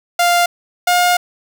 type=tone pair in turn; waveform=sawtooth; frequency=698.5 / 711.9 Hz; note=F5 / F5; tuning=0 / +33 cents; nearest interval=unison; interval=33 cents; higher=second; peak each=-7 dBFS; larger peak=neither; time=0.19-0.46 / 0.87-1.17 s; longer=second; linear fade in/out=5 ms; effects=none

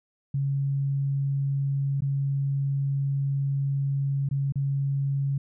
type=tone with dropouts; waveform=sine; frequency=138.59 Hz; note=C#3; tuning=in tune; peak=-23 dBFS; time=0.34-5.38 s; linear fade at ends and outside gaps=5 ms; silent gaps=2.007-2.02 / 4.289-4.311 / 4.523-4.556 s; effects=none

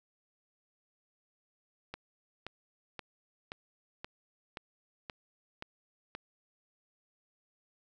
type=click train; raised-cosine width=0.3 ms; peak=-24 dBFS; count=9; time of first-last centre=1.94-6.151 s; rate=1.9 Hz; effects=none

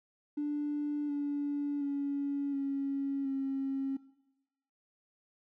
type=tone with pitch steps; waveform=triangle; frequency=293.7 / 287.8 / 282.1 / 276.4 / 270.9 Hz; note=D4 / D4 / C#4 / C#4 / C#4; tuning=0 / -35 / +30 / -5 / -40 cents; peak=-27 dBFS; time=0.37-3.97 s; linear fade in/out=10 ms; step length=720 ms; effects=noise-tail reverb RT60 0.9 s tail -22 dB re dry + tanh soft clip ceiling -29 dBFS

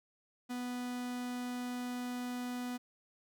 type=tone; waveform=45% pulse; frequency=246.9 Hz; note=B3; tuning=in tune; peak=-37 dBFS; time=0.49-2.78 s; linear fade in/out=20 ms; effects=none

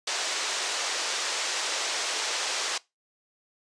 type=band-pass noise; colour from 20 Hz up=white; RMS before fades=-30 dBFS; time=0.07-2.78 s; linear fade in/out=5 ms; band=400 to 6900 Hz; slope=24 dB/octave; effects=noise-tail reverb RT60 0.2 s tail -21 dB re dry + resampled to 22050 Hz

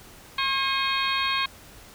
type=harmonic tone with a mistuned harmonic; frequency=539 Hz; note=C#5; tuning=49 cents flat; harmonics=2 / 3 / 4 / 5 / 6 / 7 / 8; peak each=-27 / -31 / -33 / -30 / -31 / -32 / -33 dBFS; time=0.38-1.46 s; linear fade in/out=5 ms; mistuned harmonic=5; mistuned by=-120 cents; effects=pink hiss -48 dBFS RMS until 1.94 s

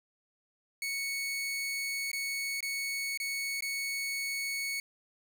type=tone with dropouts; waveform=sawtooth; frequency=2217 Hz; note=C#7; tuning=in tune; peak=-29 dBFS; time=0.82-4.8 s; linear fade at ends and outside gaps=2 ms; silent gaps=2.116-2.131 / 2.606-2.627 / 3.175-3.2 / 3.607-3.623 s; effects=none

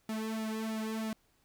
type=tone with flanger; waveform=sawtooth; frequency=220 Hz; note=A3; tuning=in tune; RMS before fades=-36 dBFS; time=0.09-1.13 s; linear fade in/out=2 ms; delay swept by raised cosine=1.9 to 3.2 ms; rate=3.1 Hz; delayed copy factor=-1; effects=pink hiss -71 dBFS RMS until 1.44 s

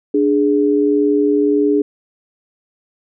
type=tone pair together; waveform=sine; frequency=293.7 / 415.3 Hz; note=D4 / G#4; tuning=0 / 0 cents; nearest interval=tritone; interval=600 cents; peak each=-14 dBFS; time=0.14-1.82 s; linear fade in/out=5 ms; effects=none

